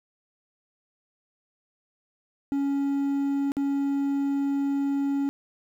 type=tone with dropouts; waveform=triangle; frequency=279 Hz; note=C#4; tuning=11 cents sharp; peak=-21 dBFS; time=2.52-5.29 s; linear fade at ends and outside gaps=0 ms; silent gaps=3.519-3.568 s; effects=10-bit